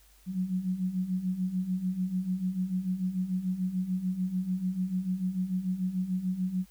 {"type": "beating tone pair", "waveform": "sine", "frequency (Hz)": [180, 186.8], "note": ["F#3", "F#3"], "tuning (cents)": [-47, 17], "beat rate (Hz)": 6.8, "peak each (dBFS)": [-34, -29], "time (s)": [0.26, 6.66], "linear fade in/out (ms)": 50, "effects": ["added 50 Hz sine -59 dBFS peak until 6.7 s", "white hiss -62 dBFS RMS until 6.7 s"]}